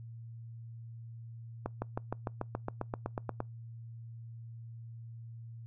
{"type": "accelerating click train", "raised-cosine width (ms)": 1, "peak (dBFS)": -20, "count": 14, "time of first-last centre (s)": [1.66, 3.404], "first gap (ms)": 160, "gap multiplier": 0.97, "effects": ["noise-tail reverb RT60 0.2 s tail -26 dB re dry", "added 115 Hz sine -44 dBFS peak until 5.66 s"]}